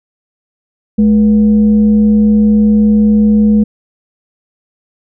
sine tone with frequency modulation, 212.6 Hz, G#3, 41 cents sharp, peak -5 dBFS, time 0.98-3.64 s, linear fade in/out 10 ms, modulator 269 Hz, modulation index 0.3, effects none

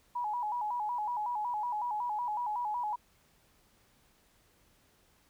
sine tone with vibrato, 905 Hz, A5, 48 cents sharp, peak -31 dBFS, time 0.15-2.96 s, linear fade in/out 10 ms, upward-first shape square, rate 5.4 Hz, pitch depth 120 cents each way, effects pink hiss -67 dBFS RMS until 5.29 s

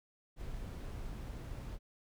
brown noise, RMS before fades -43 dBFS, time 0.36-1.79 s, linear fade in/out 50 ms, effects none

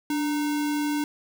sine tone with sample-and-hold, 293.7 Hz, D4, in tune, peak -23 dBFS, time 0.1-1.04 s, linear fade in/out 2 ms, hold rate 1225 Hz, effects none

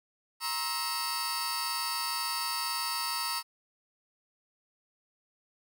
sawtooth tone cluster, 941 / 1063 / 1304 / 4573 / 5240 Hz, A#5 / C6 / E6 / D8 / E8, +16 / +27 / -19 / -47 / -11 cents, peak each -33 / -37 / -34 / -32 / -37 dBFS, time 0.4-3.43 s, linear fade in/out 50 ms, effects none

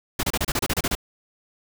pink noise bursts, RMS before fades -23 dBFS, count 11, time 0.19-0.952 s, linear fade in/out 5 ms, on 42 ms, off 30 ms, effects none

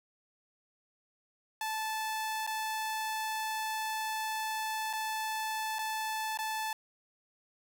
sawtooth tone with dropouts, 874 Hz, A5, 12 cents flat, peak -29 dBFS, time 1.61-6.73 s, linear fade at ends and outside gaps 2 ms, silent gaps 2.466-2.474 / 4.93-4.934 / 5.786-5.79 / 6.374-6.388 s, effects none

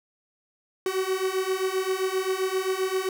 45% pulse beating tone pair, 373.5 / 381.1 Hz, F#4 / G4, +16 / -49 cents, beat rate 7.6 Hz, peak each -28 / -27 dBFS, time 0.86-3.09 s, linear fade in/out 2 ms, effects none

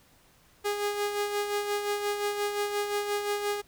sawtooth tone with tremolo, 411 Hz, G#4, 18 cents flat, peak -22 dBFS, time 0.64-3.62 s, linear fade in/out 20 ms, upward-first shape sine, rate 5.7 Hz, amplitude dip 50%, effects pink hiss -61 dBFS RMS until 3.67 s

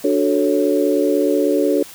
sine chord, D major seventh, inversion none, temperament equal, 293.7 / 370 / 440 / 554.4 Hz, D4 / F#4 / A4 / C#5, 0 / 0 / 0 / 0 cents, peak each -18 / -20 / -19 / -20 dBFS, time 0.04-1.83 s, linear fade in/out 5 ms, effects white hiss -39 dBFS RMS until 1.94 s

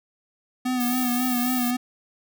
square tone with vibrato, 248.7 Hz, B3, 12 cents sharp, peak -23 dBFS, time 0.65-1.77 s, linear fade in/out 10 ms, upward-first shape sine, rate 3.7 Hz, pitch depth 40 cents each way
violet noise, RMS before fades -30 dBFS, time 0.8-1.71 s, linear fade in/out 5 ms
effects none

